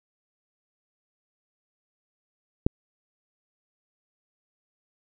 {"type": "click", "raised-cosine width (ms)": 3, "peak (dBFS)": -6, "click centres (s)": 2.665, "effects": []}